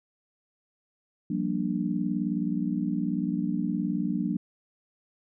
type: chord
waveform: sine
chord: G minor seventh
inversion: third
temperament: just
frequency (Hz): 176.4 / 196 / 235.2 / 294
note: F3 / G3 / Bb3 / D4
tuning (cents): +18 / 0 / +16 / +2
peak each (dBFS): -31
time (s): 1.3-4.37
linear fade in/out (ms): 5
effects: none

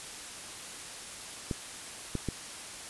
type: clicks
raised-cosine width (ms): 3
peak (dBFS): -18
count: 3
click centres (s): 1.512 / 2.153 / 2.287
effects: white hiss -43 dBFS RMS until 2.89 s + resampled to 24000 Hz

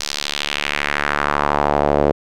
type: tone with band-pass filter sweep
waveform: sawtooth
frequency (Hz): 72.8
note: D2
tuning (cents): -15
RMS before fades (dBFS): -19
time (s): 0-2.12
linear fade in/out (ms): 5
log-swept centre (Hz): 5300 to 500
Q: 1.9
effects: none

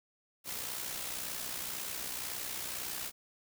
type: noise with amplitude modulation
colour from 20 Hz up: white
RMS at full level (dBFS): -37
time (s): 0.44-3.12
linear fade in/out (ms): 50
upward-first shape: sine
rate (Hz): 61.9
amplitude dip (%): 50
effects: none

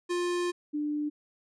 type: tone pair in turn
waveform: square / sine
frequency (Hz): 352.4 / 297.1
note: F4 / D4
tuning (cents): +16 / +20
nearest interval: minor third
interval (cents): 296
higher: first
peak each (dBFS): -28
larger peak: neither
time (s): 0.09-0.52 / 0.73-1.1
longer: first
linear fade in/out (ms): 20
effects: resampled to 22050 Hz

